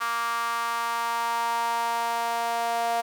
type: tone with high-pass filter sweep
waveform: sawtooth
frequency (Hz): 233.1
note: A#3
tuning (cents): 0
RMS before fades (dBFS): -27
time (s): 0-3.02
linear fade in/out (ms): 20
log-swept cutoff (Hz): 1200 to 730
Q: 4.9
effects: none